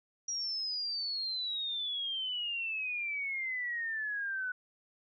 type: exponential sweep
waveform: sine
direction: down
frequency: 5730 to 1480 Hz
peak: -33 dBFS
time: 0.28-4.52 s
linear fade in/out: 5 ms
effects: none